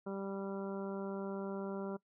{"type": "harmonic tone", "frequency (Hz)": 196, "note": "G3", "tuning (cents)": 0, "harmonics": [1, 2, 3, 4, 5, 6, 7], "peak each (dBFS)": [-41, -42, -46, -53, -52, -57, -52], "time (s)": [0.06, 1.97], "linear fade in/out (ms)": 10, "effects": ["noise-tail reverb RT60 0.1 s tail -21 dB re dry"]}